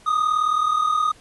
triangle tone pair together, 1209 / 1248 Hz, D6 / D#6, +50 / +5 cents, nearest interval minor second, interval 55 cents, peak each -22 / -17 dBFS, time 0.06-1.12 s, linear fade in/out 10 ms, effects pink hiss -51 dBFS RMS until 1.2 s + resampled to 24000 Hz

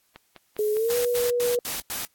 click train, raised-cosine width 0.3 ms, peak -25 dBFS, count 6, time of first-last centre 0.16-1.174 s, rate 4.93 Hz
violet noise, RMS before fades -38 dBFS, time 0.58-1.23 s, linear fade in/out 10 ms
sine tone with pitch glide, 424.6 to 484.9 Hz, G#4 to B4, +38 to -32 cents, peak -21 dBFS, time 0.59-1.59 s, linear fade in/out 2 ms, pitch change +230 cents, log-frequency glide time 0.73-0.96 s
white noise bursts, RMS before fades -31 dBFS, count 5, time 0.9-2.05 s, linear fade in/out 0 ms, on 150 ms, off 100 ms
effects white hiss -67 dBFS RMS until 2.14 s + AAC 64 kbps

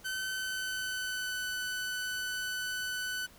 sawtooth tone with pitch glide, 1527 to 1499 Hz, G6 to F#6, -46 to +22 cents, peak -30 dBFS, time 0.04-3.27 s, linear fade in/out 20 ms, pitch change -32 cents, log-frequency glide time 0.31-1.44 s, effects pink hiss -57 dBFS RMS until 3.38 s

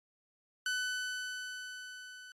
sawtooth tone with level ramp, 1500 Hz, F#6, 23 cents sharp, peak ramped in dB -27 to -45 dBFS, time 0.66-2.32 s, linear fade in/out 2 ms, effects low-pass 9000 Hz 12 dB/octave + MP3 64 kbps

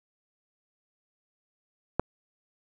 click, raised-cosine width 1 ms, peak -9 dBFS, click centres 1.996 s, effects none

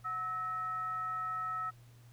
sine tone with frequency modulation, 1300 Hz, E6, 24 cents flat, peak -34 dBFS, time 0.04-1.71 s, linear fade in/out 20 ms, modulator 565 Hz, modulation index 0.38, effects added 119 Hz sine -55 dBFS peak until 2.12 s + pink hiss -66 dBFS RMS until 2.12 s

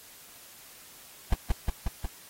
brown noise with echo, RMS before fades -19 dBFS, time 1.32-1.34 s, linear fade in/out 5 ms, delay 180 ms, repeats 4, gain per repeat -2 dB, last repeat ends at 2.06 s, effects white hiss -51 dBFS RMS until 2.29 s + AAC 48 kbps

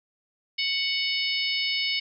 harmonic tone, 740 Hz, F#5, in tune, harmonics 3 / 4 / 5 / 6 / 7, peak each -29 / -29 / -33 / -32 / -32 dBFS, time 0.58-2 s, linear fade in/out 10 ms, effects none

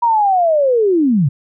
sine linear sweep, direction down, 962 to 123.47 Hz, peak -10 dBFS, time 0.02-1.29 s, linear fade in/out 10 ms, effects none

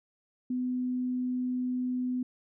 sine tone, 251.3 Hz, B3, 30 cents sharp, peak -28 dBFS, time 0.5-2.23 s, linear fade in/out 5 ms, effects none

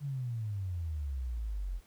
sine exponential sweep, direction down, 147.2 to 42.54 Hz, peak -33 dBFS, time 0-1.81 s, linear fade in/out 50 ms, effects pink hiss -64 dBFS RMS until 1.86 s

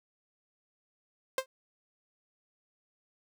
sawtooth tone with exponential decay, 525 Hz, C5, 6 cents sharp, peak -20 dBFS, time 1.38-1.46 s, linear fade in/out 2 ms, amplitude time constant 16 ms, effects none

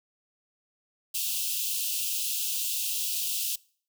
white high-pass noise, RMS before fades -30 dBFS, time 1.14-3.56 s, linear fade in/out 10 ms, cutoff 2600 Hz, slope 96 dB/octave, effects noise-tail reverb RT60 0.5 s tail -24 dB re dry

